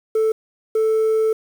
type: tone pair in turn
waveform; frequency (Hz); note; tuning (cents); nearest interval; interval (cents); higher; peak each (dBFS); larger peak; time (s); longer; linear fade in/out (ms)
sine; 440 / 440; A4 / A4; 0 / 0; unison; 0; neither; -12; neither; 0.15-0.32 / 0.75-1.33; second; 5
effects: tanh soft clip ceiling -14 dBFS + 7-bit